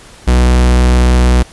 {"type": "tone", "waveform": "45% pulse", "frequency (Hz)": 61.74, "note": "B1", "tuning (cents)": 0, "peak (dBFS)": -6, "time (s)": [0.27, 1.43], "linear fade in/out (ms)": 10, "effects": ["pink hiss -38 dBFS RMS until 1.52 s", "resampled to 24000 Hz"]}